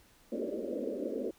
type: band-pass noise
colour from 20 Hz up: white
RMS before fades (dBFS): -36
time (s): 0.32-1.31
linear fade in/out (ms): 5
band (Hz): 210 to 590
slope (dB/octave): 96
effects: pink hiss -63 dBFS RMS until 1.38 s